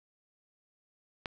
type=click; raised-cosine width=0.3 ms; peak=-19 dBFS; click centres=1.258 s; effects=none